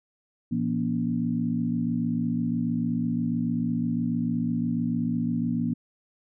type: tone cluster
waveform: sine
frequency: 115.6 / 170.8 / 238.4 / 284.6 Hz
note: A#2 / F3 / A#3 / C#4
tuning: -14 / -38 / +39 / +46 cents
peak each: -34 / -29 / -26 / -33 dBFS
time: 0.51-5.74 s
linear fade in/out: 10 ms
effects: none